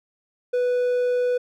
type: tone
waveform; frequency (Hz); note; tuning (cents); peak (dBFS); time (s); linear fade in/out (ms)
triangle; 493.9; B4; 0; -17; 0.53-1.38; 10
effects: none